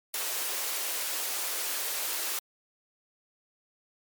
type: high-pass noise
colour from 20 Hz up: white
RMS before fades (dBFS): -32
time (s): 0.14-2.39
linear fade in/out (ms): 2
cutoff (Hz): 350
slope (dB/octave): 24
effects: MP3 96 kbps